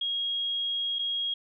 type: tone with dropouts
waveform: sine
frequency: 3280 Hz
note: G#7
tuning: 22 cents flat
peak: -27 dBFS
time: 0.01-1.34 s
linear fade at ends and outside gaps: 5 ms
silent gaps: 0.987-0.991 s
effects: none